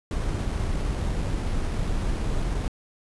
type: noise with sample-and-hold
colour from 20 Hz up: brown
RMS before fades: -26 dBFS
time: 0.11-2.68 s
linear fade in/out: 2 ms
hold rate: 7350 Hz
effects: resampled to 24000 Hz